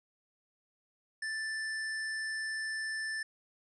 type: tone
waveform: square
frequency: 1763 Hz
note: A6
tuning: 3 cents sharp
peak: -35 dBFS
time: 1.22-3.23 s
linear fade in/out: 5 ms
effects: resampled to 22050 Hz